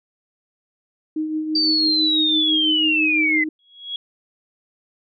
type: tone with tremolo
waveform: sine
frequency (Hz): 311.1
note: D#4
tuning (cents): 0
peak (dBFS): -19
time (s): 1.16-3.49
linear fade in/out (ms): 5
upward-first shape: triangle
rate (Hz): 6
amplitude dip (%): 50
type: linear sweep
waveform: sine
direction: down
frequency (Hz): 4673 to 2006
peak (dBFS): -16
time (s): 1.55-3.44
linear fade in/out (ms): 5
type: tone with exponential growth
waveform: sine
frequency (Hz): 3325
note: G#7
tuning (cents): +1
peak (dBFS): -22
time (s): 3.59-3.96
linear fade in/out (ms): 2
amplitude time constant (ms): 79
effects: none